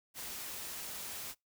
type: noise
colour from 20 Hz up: white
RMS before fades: -43 dBFS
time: 0.14-1.35 s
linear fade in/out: 50 ms
effects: noise-tail reverb RT60 0.2 s tail -26 dB re dry